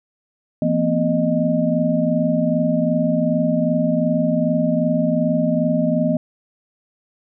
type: tone cluster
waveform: sine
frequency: 168 / 231.6 / 254.2 / 616 Hz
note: E3 / A#3 / C4 / D#5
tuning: +33 / -11 / -50 / -17 cents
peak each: -21 dBFS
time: 0.62-6.17 s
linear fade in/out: 2 ms
effects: none